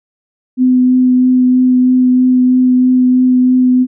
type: tone with vibrato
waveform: sine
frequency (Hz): 253.2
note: B3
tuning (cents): +43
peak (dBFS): -6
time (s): 0.57-3.87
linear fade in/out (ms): 50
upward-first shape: triangle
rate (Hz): 3.1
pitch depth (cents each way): 12
effects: none